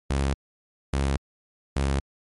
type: tone bursts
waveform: sawtooth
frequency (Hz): 68.6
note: C#2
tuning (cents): -17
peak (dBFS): -18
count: 3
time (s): 0.1-2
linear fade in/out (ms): 5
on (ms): 240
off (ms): 590
effects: MP3 48 kbps